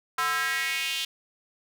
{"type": "tone with high-pass filter sweep", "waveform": "square", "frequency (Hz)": 146.83, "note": "D3", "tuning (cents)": 0, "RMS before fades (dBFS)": -28, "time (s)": [0.18, 1.05], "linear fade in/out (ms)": 5, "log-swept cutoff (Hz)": [1200, 3200], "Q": 3.3, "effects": []}